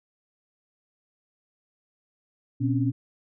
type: tone cluster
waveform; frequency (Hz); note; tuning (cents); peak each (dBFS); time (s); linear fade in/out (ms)
sine; 120.3 / 261 / 278.9; B2 / C4 / C#4; -45 / -4 / +11; -24 / -29 / -26; 2.6-2.92; 20
effects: none